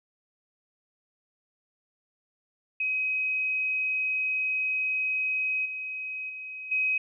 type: tone with level steps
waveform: sine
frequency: 2531 Hz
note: D#7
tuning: 29 cents sharp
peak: -25 / -32 / -36 / -23 dBFS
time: 2.8-6.98 s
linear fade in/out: 5 ms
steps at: 5.65 / 6.29 / 6.71 s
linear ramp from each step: 10 ms
effects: none